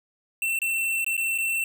square tone with dropouts, 2693 Hz, E7, 36 cents sharp, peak -24 dBFS, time 0.42-1.64 s, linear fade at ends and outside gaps 2 ms, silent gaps 0.59-0.617 / 1.045-1.064 / 1.168-1.177 / 1.378-1.384 s, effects none

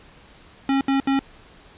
square tone bursts, 272.1 Hz, C#4, 32 cents flat, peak -18 dBFS, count 3, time 0.69-1.192 s, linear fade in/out 2 ms, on 120 ms, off 71 ms, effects pink hiss -49 dBFS RMS until 1.77 s + resampled to 8000 Hz

